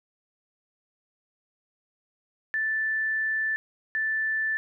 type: tone pair in turn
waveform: sine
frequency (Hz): 1760 / 1760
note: A6 / A6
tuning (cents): 0 / 0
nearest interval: unison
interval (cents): 0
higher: neither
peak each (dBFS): -24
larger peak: neither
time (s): 2.54-3.56 / 3.95-4.57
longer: first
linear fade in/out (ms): 0
effects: none